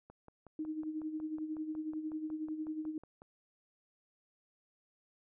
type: click train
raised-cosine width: 1 ms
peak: -39 dBFS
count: 18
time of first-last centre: 0.1-3.219 s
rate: 5.45 Hz
type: tone with tremolo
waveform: sine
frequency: 311.1 Hz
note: D#4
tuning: in tune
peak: -34 dBFS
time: 0.59-2.98 s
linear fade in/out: 2 ms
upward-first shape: sine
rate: 11 Hz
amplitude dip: 60%
effects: none